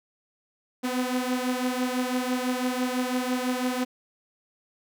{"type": "beating tone pair", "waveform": "sawtooth", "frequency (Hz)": [250, 256], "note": ["B3", "C4"], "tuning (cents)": [21, -38], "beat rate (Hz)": 6, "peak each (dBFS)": [-23, -26], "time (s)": [0.83, 3.85], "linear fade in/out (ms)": 20, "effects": []}